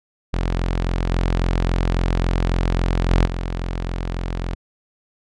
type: tone with level steps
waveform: sawtooth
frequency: 43.65 Hz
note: F1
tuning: in tune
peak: -15 / -13 / -9 / -19 dBFS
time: 0.33-4.55 s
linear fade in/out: 10 ms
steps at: 1.1 / 3.1 / 3.25 s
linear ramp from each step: 10 ms
effects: low-pass 5000 Hz 12 dB/octave